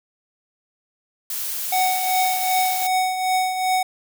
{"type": "noise", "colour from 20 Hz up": "blue", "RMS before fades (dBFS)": -27, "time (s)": [1.3, 2.87], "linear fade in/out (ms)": 2}
{"type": "tone with tremolo", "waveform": "square", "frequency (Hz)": 745, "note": "F#5", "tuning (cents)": 12, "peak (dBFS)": -17, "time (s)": [1.72, 3.83], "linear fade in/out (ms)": 5, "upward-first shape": "triangle", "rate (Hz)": 2.6, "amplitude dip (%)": 60}
{"effects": []}